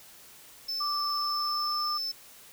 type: tone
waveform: triangle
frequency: 5274 Hz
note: E8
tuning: in tune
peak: -29 dBFS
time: 0.68-2.12 s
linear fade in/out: 10 ms
type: tone with pitch glide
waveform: sine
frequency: 1174.7 to 1198.7 Hz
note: D6 to D6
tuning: 0 to +35 cents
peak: -30 dBFS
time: 0.8-1.98 s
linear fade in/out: 10 ms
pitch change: +35 cents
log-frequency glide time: 1.15-1.83 s
effects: white hiss -52 dBFS RMS until 2.52 s